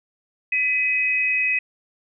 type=tone pair together; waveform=sine; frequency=2001 / 2530 Hz; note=B6 / D#7; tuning=+22 / +28 cents; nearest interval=major third; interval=406 cents; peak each=-25 / -19 dBFS; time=0.52-1.59 s; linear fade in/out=5 ms; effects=none